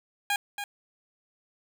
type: tone with echo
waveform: 15% pulse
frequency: 814 Hz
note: G#5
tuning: 35 cents flat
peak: -18 dBFS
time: 0.3-0.36 s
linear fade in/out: 2 ms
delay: 280 ms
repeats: 1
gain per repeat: -8 dB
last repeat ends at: 0.64 s
effects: none